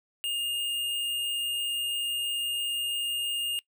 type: tone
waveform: square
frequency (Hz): 2829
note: F7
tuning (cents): +22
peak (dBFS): -29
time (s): 0.24-3.59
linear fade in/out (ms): 0
effects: noise-tail reverb RT60 0.1 s tail -21 dB re dry